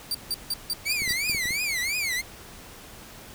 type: tone bursts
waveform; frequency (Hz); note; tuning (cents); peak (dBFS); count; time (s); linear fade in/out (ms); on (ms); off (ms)
sawtooth; 4669; D8; -11; -22; 7; 0.11-1.322; 2; 36; 160
type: tone with vibrato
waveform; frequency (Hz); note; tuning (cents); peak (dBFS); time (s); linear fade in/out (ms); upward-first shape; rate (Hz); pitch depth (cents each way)
sawtooth; 2200; C#7; -14; -22; 0.85-2.22; 20; triangle; 2.9; 240
type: clicks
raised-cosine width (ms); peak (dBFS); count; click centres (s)
3; -25; 7; 1.02 / 1.077 / 1.108 / 1.297 / 1.348 / 1.456 / 1.507
effects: pink hiss -45 dBFS RMS until 3.34 s